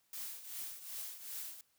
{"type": "noise with tremolo", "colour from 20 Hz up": "blue", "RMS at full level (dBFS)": -42, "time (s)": [0.13, 1.61], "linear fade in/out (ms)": 2, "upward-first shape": "triangle", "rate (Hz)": 2.6, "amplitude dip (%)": 75, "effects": ["white hiss -75 dBFS RMS until 1.78 s"]}